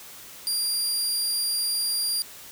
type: tone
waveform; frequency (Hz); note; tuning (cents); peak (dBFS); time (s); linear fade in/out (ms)
25% pulse; 4782; D8; +30; -19; 0.47-2.22; 0
effects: white hiss -44 dBFS RMS until 2.51 s